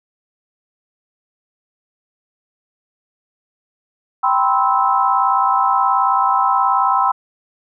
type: chord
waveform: sine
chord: C major seventh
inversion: second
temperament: equal with one note detuned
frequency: 784 / 987.8 / 1046.5 / 1307.1 Hz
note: G5 / B5 / C6 / E6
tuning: 0 / 0 / 0 / -15 cents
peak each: -18 dBFS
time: 4.23-7.12 s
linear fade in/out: 10 ms
effects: none